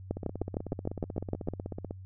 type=two click trains; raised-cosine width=2 ms; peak=-17 / -23 dBFS; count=10 / 29; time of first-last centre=0.11-1.486 / 0.17-1.909 s; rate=6.54 / 16.1 Hz; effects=added 94 Hz sine -43 dBFS peak until 2.05 s